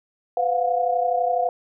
sine tone cluster, 503 / 699 / 731 Hz, B4 / F5 / F#5, +32 / +1 / -21 cents, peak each -25 / -21 / -25 dBFS, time 0.37-1.49 s, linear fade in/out 2 ms, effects none

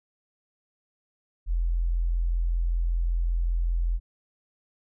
sine tone, 42.6 Hz, F1, 42 cents flat, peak -22 dBFS, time 1.46-4 s, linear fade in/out 50 ms, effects none

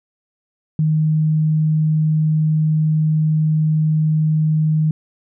sine tone, 155.56 Hz, D#3, in tune, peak -13 dBFS, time 0.79-4.91 s, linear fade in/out 2 ms, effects none

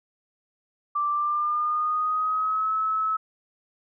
sine tone with pitch glide, 1174.7 to 1295.9 Hz, D6 to E6, 0 to -30 cents, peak -22 dBFS, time 0.95-3.17 s, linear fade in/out 10 ms, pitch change +170 cents, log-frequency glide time 1.1-2.73 s, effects none

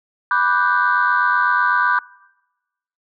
sine chord, G major seventh, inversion first, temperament equal, 987.8 / 1174.7 / 1480 / 1568 Hz, B5 / D6 / F#6 / G6, 0 / 0 / 0 / 0 cents, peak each -19 dBFS, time 0.31-1.99 s, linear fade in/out 2 ms, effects noise-tail reverb RT60 1.0 s tail -23 dB re dry + tanh soft clip ceiling -6 dBFS

